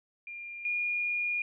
sine tone pair in turn, 2400 / 2429 Hz, D7 / D#7, +37 / -42 cents, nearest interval unison, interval 21 cents, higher second, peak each -39 / -28 dBFS, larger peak second, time 0.27-0.65 / 0.65-1.42 s, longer second, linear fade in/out 2 ms, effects none

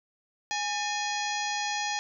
harmonic tone with a mistuned harmonic, 830.6 Hz, G#5, in tune, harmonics 1 / 2 / 3 / 4 / 5 / 6 / 7 / 8, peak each -32 / -35 / -37 / -38 / -39 / -40 / -40 / -41 dBFS, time 0.51-1.99 s, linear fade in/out 0 ms, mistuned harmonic 2, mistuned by +140 cents, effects none

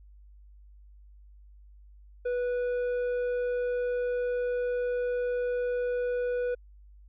sine tone with tanh clipping, 491.1 Hz, B4, 10 cents flat, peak -28 dBFS, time 2.25-6.55 s, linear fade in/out 10 ms, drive 7 dB, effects added 50 Hz sine -50 dBFS peak until 7.08 s

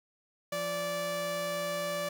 sawtooth tone pair together, 173.1 / 582.2 Hz, F3 / D5, -15 / -15 cents, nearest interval octave + major sixth, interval 2100 cents, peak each -38 / -28 dBFS, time 0.52-2.09 s, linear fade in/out 5 ms, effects none

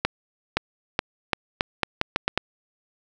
accelerating click train, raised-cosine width 0.3 ms, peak -4 dBFS, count 10, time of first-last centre 0.05-2.376 s, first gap 520 ms, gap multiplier 0.81, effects none

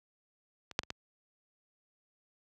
clicks, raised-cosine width 0.2 ms, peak -27 / -9 / -26 / -19 dBFS, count 4, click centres 0.713 / 0.791 / 0.834 / 0.904 s, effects high-pass 60 Hz 12 dB/octave

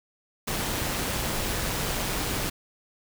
pink noise with amplitude modulation, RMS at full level -27 dBFS, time 0.47-2.5 s, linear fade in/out 10 ms, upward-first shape sine, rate 193 Hz, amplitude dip 40%, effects none

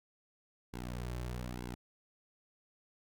sawtooth tone with flanger, 61 Hz, B1, 21 cents flat, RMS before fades -41 dBFS, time 0.73-1.75 s, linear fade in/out 10 ms, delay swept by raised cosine 1.6 to 4.2 ms, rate 1.1 Hz, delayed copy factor -0.9, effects none

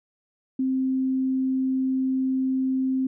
sine tone, 262.1 Hz, C4, 3 cents sharp, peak -21 dBFS, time 0.59-3.07 s, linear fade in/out 5 ms, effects none

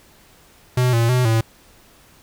square tone with pitch steps, 125.6 / 116 / 126 / 112.7 Hz, B2 / A#2 / B2 / A2, +30 / -8 / +35 / +42 cents, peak -15 dBFS, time 0.77-1.41 s, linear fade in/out 5 ms, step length 160 ms, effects pink hiss -51 dBFS RMS until 2.22 s

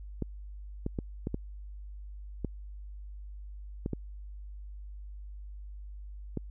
clicks, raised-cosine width 3 ms, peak -19 dBFS, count 9, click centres 0.223 / 0.864 / 0.988 / 1.271 / 1.344 / 2.447 / 3.861 / 3.933 / 6.373 s, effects added 50 Hz sine -41 dBFS peak until 6.5 s

